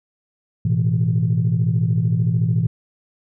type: chord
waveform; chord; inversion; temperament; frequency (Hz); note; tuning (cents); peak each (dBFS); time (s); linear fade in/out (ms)
sine; A suspended second; none; equal; 110 / 123.47 / 164.81; A2 / B2 / E3; 0 / 0 / 0; -19; 0.65-2.67; 5
effects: tanh soft clip ceiling -9 dBFS